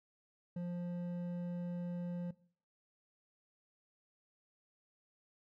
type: tone with hard clipping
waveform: triangle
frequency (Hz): 175.4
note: F3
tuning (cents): +8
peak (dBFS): -39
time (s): 0.56-2.31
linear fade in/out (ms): 5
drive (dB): 10
effects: noise-tail reverb RT60 0.5 s tail -20 dB re dry